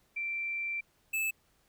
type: tone pair in turn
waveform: sine / square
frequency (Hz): 2349 / 2619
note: D7 / E7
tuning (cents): 0 / -12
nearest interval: major second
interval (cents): 188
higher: second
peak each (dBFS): -32 / -30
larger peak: second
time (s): 0.16-0.81 / 1.13-1.31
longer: first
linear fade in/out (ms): 10
effects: pink hiss -70 dBFS RMS until 1.68 s